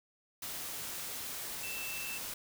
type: tone in noise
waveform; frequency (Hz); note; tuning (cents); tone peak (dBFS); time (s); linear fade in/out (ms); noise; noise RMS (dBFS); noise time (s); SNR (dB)
sine; 2665; E7; +18; -41; 1.63-2.18; 5; white; -41; 0.42-2.34; -3
effects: none